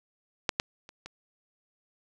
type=clicks; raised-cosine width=0.2 ms; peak=-7 / -8 / -29 / -24 dBFS; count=4; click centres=0.492 / 0.599 / 0.891 / 1.06 s; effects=none